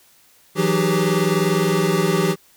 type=tone cluster; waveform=square; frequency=164 / 183.4 / 301.3 / 384.3 / 405 Hz; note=E3 / F#3 / D4 / G4 / G#4; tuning=-9 / -15 / +44 / -34 / -43 cents; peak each=-22 / -24 / -29 / -22 / -24 dBFS; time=0.55-2.36 s; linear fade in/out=50 ms; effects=white hiss -54 dBFS RMS until 2.56 s